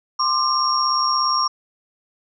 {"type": "tone cluster", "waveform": "sine", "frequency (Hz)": [1047, 1184, 5570], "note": ["C6", "D6", "F8"], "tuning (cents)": [1, 14, -5], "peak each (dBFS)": -21, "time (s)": [0.19, 1.48], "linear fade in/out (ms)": 10, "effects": []}